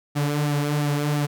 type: tone with flanger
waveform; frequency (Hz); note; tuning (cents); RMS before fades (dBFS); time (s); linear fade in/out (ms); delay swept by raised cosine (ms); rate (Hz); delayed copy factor
sawtooth; 146.5; D3; -4; -23; 0.15-1.27; 20; 1.9 to 5.8; 2.9; -0.6
effects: none